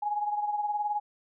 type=beating tone pair; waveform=sine; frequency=830.6 / 849.6 Hz; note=G#5 / G#5; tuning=0 / +39 cents; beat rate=19 Hz; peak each=-28 / -35 dBFS; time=0.02-1 s; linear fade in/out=10 ms; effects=none